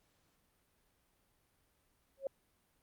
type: tone with exponential growth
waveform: sine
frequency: 544 Hz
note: C#5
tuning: 33 cents flat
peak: -30 dBFS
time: 2.17-2.27 s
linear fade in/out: 2 ms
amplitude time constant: 20 ms
effects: pink hiss -75 dBFS RMS until 2.82 s + Opus 48 kbps